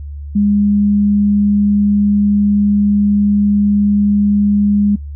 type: tone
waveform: sine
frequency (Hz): 204.6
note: G#3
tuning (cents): -26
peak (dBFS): -9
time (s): 0.35-4.96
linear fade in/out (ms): 10
effects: noise-tail reverb RT60 0.1 s tail -22 dB re dry + added 72 Hz sine -24 dBFS peak until 5.15 s